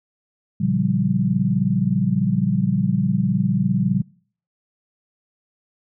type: chord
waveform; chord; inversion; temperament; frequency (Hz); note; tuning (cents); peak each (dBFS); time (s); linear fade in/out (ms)
sine; G half-diminished seventh; first; just; 117.6 / 141.12 / 176.4 / 196; Bb2 / Db3 / F3 / G3; +16 / +31 / +18 / 0; -25 / -23 / -21 / -21; 0.6-4.02; 10
effects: noise-tail reverb RT60 0.5 s tail -23 dB re dry